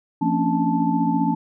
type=tone cluster; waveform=sine; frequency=172.4 / 228 / 271.8 / 286.6 / 876 Hz; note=F3 / A#3 / C#4 / D4 / A5; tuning=-22 / -38 / -34 / -42 / -8 cents; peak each=-24 dBFS; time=0.21-1.35 s; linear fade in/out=10 ms; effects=none